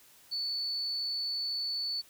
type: tone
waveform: sine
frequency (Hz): 4466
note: C#8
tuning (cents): +12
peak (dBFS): -31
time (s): 0.31-2.02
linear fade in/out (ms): 20
effects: white hiss -59 dBFS RMS until 2.09 s